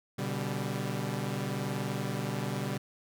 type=chord; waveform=sawtooth; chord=G major; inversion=first; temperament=equal with one note detuned; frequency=123.47 / 144.31 / 196 Hz; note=B2 / D3 / G3; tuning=0 / -30 / 0 cents; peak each=-32 dBFS; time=0.18-2.78 s; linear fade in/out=10 ms; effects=none